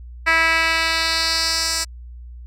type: tone with band-pass filter sweep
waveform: 10% pulse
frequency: 326.5 Hz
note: E4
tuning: 17 cents flat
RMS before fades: -19 dBFS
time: 0.26-1.85 s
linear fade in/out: 20 ms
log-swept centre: 2100 to 6700 Hz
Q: 2.1
effects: added 60 Hz sine -34 dBFS peak until 2.46 s